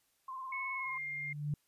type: tone with vibrato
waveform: sine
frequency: 1046.5 Hz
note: C6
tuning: in tune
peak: -40 dBFS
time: 0.28-0.98 s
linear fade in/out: 5 ms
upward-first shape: triangle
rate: 19 Hz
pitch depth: 58 cents each way
type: tone with pitch glide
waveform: sine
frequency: 2200 to 2114 Hz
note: C#7 to C7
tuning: -14 to +17 cents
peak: -37 dBFS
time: 0.52-1.33 s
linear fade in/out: 5 ms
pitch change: -69 cents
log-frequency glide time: 0.74-0.98 s
type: tone with exponential growth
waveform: sine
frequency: 147.4 Hz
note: D3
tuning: 7 cents sharp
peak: -30 dBFS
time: 0.85-1.54 s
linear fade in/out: 2 ms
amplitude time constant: 150 ms
effects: white hiss -75 dBFS RMS until 1.67 s + resampled to 32000 Hz